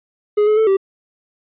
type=tone with pitch steps; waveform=triangle; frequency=417.6 / 426.8 / 440.6 / 388.1 Hz; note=G#4 / G#4 / A4 / G4; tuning=+10 / +47 / +2 / -17 cents; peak=-9 dBFS; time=0.37-0.77 s; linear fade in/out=10 ms; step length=100 ms; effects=resampled to 8000 Hz